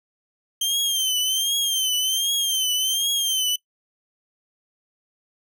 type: tone with vibrato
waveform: sawtooth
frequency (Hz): 3136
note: G7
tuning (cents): 0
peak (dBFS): -17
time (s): 0.61-3.56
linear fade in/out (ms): 5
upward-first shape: triangle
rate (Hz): 1.3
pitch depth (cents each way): 100
effects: noise-tail reverb RT60 0.1 s tail -21 dB re dry